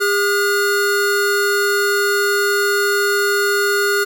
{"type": "tone pair together", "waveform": "square", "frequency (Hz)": [403.7, 1437], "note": ["G#4", "F6"], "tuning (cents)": [-49, 49], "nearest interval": "octave + minor seventh", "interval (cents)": 2198, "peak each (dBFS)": -18, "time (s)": [0, 4.05], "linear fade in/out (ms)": 20, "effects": []}